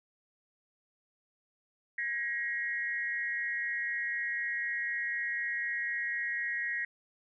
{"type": "tone with amplitude modulation", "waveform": "sine", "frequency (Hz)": 1896, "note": "A#6", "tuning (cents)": 29, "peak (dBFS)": -27, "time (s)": [1.98, 6.85], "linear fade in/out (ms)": 5, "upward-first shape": "sine", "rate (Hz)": 244, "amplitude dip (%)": 90, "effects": []}